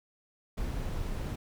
brown noise, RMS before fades -34 dBFS, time 0.57-1.36 s, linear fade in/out 10 ms, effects none

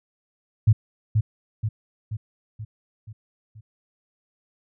sine tone with echo, 108.4 Hz, A2, 25 cents flat, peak -11 dBFS, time 0.67-0.73 s, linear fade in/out 10 ms, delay 480 ms, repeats 6, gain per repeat -5 dB, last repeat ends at 3.61 s, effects none

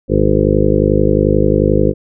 harmonic tone, 51.3 Hz, G#1, 21 cents flat, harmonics 1 / 2 / 3 / 4 / 6 / 7 / 8 / 9 / 10, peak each -18 / -18 / -18 / -18 / -18 / -18 / -18 / -18 / -18 dBFS, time 0.08-1.94 s, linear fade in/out 50 ms, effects none

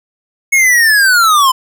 square linear sweep, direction down, 2201 to 1012 Hz, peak -7 dBFS, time 0.52-1.52 s, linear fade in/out 10 ms, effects none

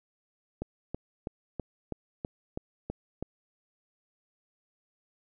click train, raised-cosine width 2 ms, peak -20 dBFS, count 9, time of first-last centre 0.62-3.226 s, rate 3.07 Hz, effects none

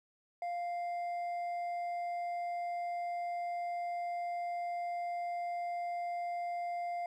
sine tone with hard clipping, 698.5 Hz, F5, in tune, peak -36 dBFS, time 0.42-7.06 s, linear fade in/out 2 ms, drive 4 dB, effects none

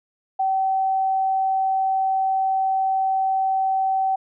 sine tone, 767 Hz, G5, 38 cents flat, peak -18 dBFS, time 0.39-4.16 s, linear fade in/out 10 ms, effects none

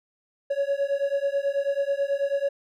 triangle beating tone pair, 554.4 / 563.6 Hz, C#5 / C#5, 0 / +29 cents, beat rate 9.2 Hz, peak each -24 dBFS, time 0.5-2.49 s, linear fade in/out 10 ms, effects none

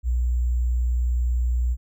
sine tone with sample-and-hold, 60.7 Hz, B1, 29 cents flat, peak -19 dBFS, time 0.03-1.77 s, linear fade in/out 50 ms, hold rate 7350 Hz, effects none

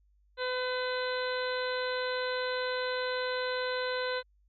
harmonic tone, 505 Hz, B4, 39 cents sharp, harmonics 1 / 2 / 3 / 4 / 5 / 6 / 7 / 8, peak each -32 / -38 / -36 / -43 / -47 / -48 / -45 / -40 dBFS, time 0.37-4.23 s, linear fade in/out 50 ms, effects added 50 Hz sine -63 dBFS peak until 4.48 s + MP3 48 kbps

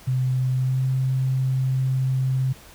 sine tone with pitch glide, 128.6 to 131.07 Hz, C3 to C3, -30 to +3 cents, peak -19 dBFS, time 0.07-2.53 s, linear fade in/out 10 ms, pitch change +33 cents, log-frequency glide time 0.56-0.85 s, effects pink hiss -47 dBFS RMS until 2.74 s

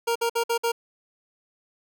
25% pulse tone bursts, 466.2 Hz, A#4, in tune, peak -18 dBFS, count 5, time 0.07-0.72 s, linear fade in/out 10 ms, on 86 ms, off 55 ms, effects none

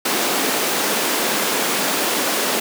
pink high-pass noise, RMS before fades -20 dBFS, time 0.05-2.6 s, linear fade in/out 5 ms, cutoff 240 Hz, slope 24 dB/octave, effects none

